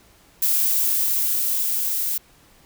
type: noise with level ramp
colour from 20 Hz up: violet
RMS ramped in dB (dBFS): -19 to -24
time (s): 0.42-2.18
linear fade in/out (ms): 5
effects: pink hiss -54 dBFS RMS until 2.65 s